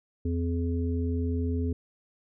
harmonic tone, 84.8 Hz, E2, 50 cents sharp, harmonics 1 / 3 / 5, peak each -27 / -31 / -36 dBFS, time 0.25-1.73 s, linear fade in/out 5 ms, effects none

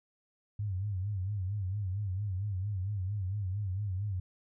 sine tone with vibrato, 98 Hz, G2, in tune, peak -31 dBFS, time 0.59-4.2 s, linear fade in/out 5 ms, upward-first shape sine, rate 4.4 Hz, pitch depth 130 cents each way, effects none

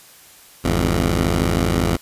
10% pulse tone pair together, 52.66 / 86 Hz, G#1 / F2, +25 / -26 cents, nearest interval minor sixth, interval 849 cents, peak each -11 dBFS, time 0.64-1.97 s, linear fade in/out 10 ms, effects white hiss -46 dBFS RMS until 2.01 s + resampled to 32000 Hz

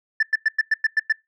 sine tone bursts, 1760 Hz, A6, in tune, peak -12 dBFS, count 8, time 0.2-1.124 s, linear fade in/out 5 ms, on 28 ms, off 100 ms, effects noise-tail reverb RT60 0.2 s tail -24 dB re dry + tanh soft clip ceiling -14 dBFS

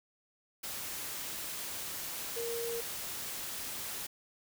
sine tone in noise, 466.4 Hz, A#4, 1 cent sharp, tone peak -35 dBFS, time 2.36-2.81 s, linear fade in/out 10 ms, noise white, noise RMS -40 dBFS, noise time 0.63-4.07 s, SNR +2 dB, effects none

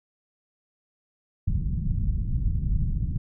pink low-pass noise, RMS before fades -25 dBFS, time 1.47-3.18 s, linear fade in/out 10 ms, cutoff 160 Hz, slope 24 dB/octave, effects none

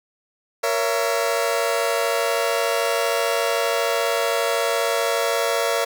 sawtooth chord, A# diminished, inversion none, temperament just, 466.2 / 559.4 / 671.3 Hz, A#4 / C#5 / E5, 0 / +16 / +31 cents, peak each -20 dBFS, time 0.63-5.85 s, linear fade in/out 10 ms, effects none

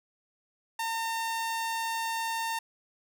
sawtooth tone, 909 Hz, A#5, 44 cents flat, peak -26 dBFS, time 0.79-2.59 s, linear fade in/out 5 ms, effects none

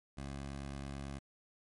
15% pulse tone, 69.1 Hz, C#2, 5 cents flat, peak -35 dBFS, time 0.17-1.19 s, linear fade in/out 10 ms, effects MP3 48 kbps

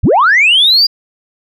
sine linear sweep, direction up, 31.76 to 4900 Hz, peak -4 dBFS, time 0.03-0.87 s, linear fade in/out 10 ms, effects tanh soft clip ceiling -2 dBFS

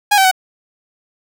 sawtooth tone with pitch steps, 824 / 770 / 749 Hz, G#5 / G5 / F#5, -14 / -31 / +21 cents, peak -5 dBFS, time 0.11-0.314 s, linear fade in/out 10 ms, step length 68 ms, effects none

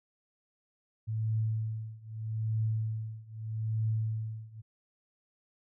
sine tone with tremolo, 110.2 Hz, A2, 3 cents sharp, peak -26 dBFS, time 1.07-4.62 s, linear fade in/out 20 ms, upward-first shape triangle, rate 0.8 Hz, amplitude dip 95%, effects none

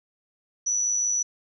sine tone with amplitude modulation, 5920 Hz, F#8, in tune, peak -20 dBFS, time 0.66-1.23 s, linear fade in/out 10 ms, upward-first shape sine, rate 106 Hz, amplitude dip 40%, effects none

